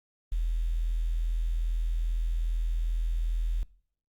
sine tone with quantisation, 41.23 Hz, E1, 1 cent sharp, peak -25 dBFS, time 0.32-3.63 s, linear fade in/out 0 ms, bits 9, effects noise-tail reverb RT60 0.6 s tail -23 dB re dry + Opus 48 kbps

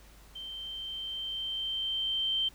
sine tone with level ramp, 3124 Hz, G7, 7 cents flat, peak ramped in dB -39 to -26 dBFS, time 0.35-2.49 s, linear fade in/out 10 ms, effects added 50 Hz sine -55 dBFS peak until 2.54 s + pink hiss -58 dBFS RMS until 2.54 s

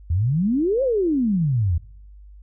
sine exponential two-way sweep, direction up then down, 77.78 to 556 to 77.78 Hz, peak -17 dBFS, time 0.1-1.78 s, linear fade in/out 5 ms, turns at 0.83 s, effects noise-tail reverb RT60 0.8 s tail -24 dB re dry + added 50 Hz sine -41 dBFS peak until 2.42 s

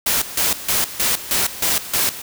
white noise with tremolo, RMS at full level -18 dBFS, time 0.06-2.22 s, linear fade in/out 5 ms, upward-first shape square, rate 3.2 Hz, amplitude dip 80%, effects none

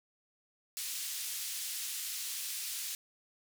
white band-pass noise, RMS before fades -39 dBFS, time 0.77-2.95 s, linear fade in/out 0 ms, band 2800 to 13000 Hz, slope 12 dB/octave, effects none

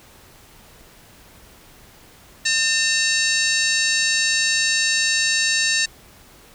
harmonic tone with a mistuned harmonic, 900 Hz, A5, 39 cents sharp, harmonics 2 / 3 / 4 / 5 / 6 / 7 / 8 / 9, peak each -22 / -24 / -25 / -26 / -27 / -27 / -28 / -29 dBFS, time 2.45-5.86 s, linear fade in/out 10 ms, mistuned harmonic 4, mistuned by +110 cents, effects pink hiss -48 dBFS RMS until 6.54 s

